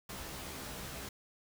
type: noise with comb filter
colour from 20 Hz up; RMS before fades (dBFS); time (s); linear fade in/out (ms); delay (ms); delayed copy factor
pink; -44; 0.09-1.09; 5; 15; +1
effects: none